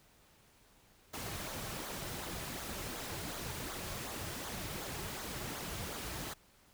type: noise with flanger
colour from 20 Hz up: pink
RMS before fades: -42 dBFS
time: 1.13-6.34 s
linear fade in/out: 10 ms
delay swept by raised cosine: 0.36 to 4.26 ms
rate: 2.7 Hz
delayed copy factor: -0.55
effects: pink hiss -65 dBFS RMS until 6.73 s